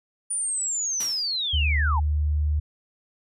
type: linear sweep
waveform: sine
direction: down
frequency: 9520 to 790 Hz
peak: -24 dBFS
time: 0.3-2 s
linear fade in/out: 10 ms
type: noise with exponential decay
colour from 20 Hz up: white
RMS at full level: -31 dBFS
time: 1-1.37 s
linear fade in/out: 5 ms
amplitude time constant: 79 ms
type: tone with pitch glide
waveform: sine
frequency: 74 to 75.03 Hz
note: D2 to D2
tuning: +14 to +38 cents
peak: -20 dBFS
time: 1.53-2.6 s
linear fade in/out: 10 ms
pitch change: +24 cents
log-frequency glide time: 1.76-1.94 s
effects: resampled to 32000 Hz